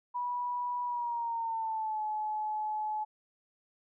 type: tone with pitch glide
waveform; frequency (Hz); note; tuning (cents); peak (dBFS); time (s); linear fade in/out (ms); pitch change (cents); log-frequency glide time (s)
sine; 977 to 855.5; B5 to A5; -19 to -49; -31; 0.14-3.05; 20; -230; 0.84-2.02
effects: none